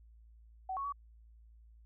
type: tone with pitch steps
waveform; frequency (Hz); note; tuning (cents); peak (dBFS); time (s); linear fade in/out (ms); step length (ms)
sine; 756 / 1106 / 1134; F#5 / C#6 / C#6; +37 / -4 / +39; -35; 0.69-0.924; 5; 78
effects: added 56 Hz sine -56 dBFS peak until 1.85 s